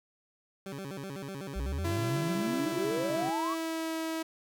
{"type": "tone with vibrato", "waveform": "20% pulse", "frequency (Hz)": 163.9, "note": "E3", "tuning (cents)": -10, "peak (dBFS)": -33, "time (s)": [0.66, 3.3], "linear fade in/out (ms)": 2, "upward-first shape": "square", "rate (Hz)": 8, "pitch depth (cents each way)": 290}
{"type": "exponential sweep", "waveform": "sine", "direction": "up", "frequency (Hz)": [55, 1174.7], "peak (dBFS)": -31, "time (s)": [1.55, 3.55], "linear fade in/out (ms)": 20}
{"type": "tone with pitch glide", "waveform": "sawtooth", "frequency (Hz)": [337.8, 323.1], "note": ["E4", "E4"], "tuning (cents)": [42, -35], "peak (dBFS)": -28, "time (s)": [1.84, 4.23], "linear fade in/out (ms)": 10, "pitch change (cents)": -77, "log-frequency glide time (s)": [1.97, 3.97]}
{"effects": []}